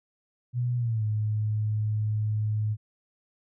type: tone with pitch glide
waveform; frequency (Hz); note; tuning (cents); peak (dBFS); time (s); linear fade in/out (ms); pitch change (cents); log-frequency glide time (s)
sine; 122.3 to 107.09; B2 to A2; -16 to -46; -24; 0.53-2.77; 50; -230; 0.77-1.04
effects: none